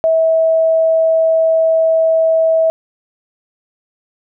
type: tone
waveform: sine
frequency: 648 Hz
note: E5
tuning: 30 cents flat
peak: -9 dBFS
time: 0.04-2.7 s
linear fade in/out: 0 ms
effects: none